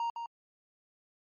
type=tone with echo; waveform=triangle; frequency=932.3 Hz; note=A#5; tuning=in tune; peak=-28 dBFS; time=0-0.1 s; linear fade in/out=2 ms; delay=160 ms; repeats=1; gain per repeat=-6 dB; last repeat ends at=0.26 s; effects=MP3 32 kbps